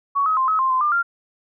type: tone with pitch steps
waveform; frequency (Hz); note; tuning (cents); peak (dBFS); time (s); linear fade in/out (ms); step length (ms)
sine; 1120 / 1272 / 1049 / 1280 / 1053 / 1033 / 1197 / 1390; C#6 / D#6 / C6 / D#6 / C6 / C6 / D6 / F6; +18 / +38 / +4 / +49 / +11 / -22 / +33 / -9; -16; 0.15-1.03; 20; 110
effects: none